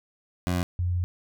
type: tone pair in turn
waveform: 20% pulse / sine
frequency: 89.1 / 88.76 Hz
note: F2 / F2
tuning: +35 / +29 cents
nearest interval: unison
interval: 6 cents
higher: first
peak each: -19 / -23 dBFS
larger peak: first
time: 0.47-0.63 / 0.79-1.04 s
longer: second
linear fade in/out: 0 ms
effects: none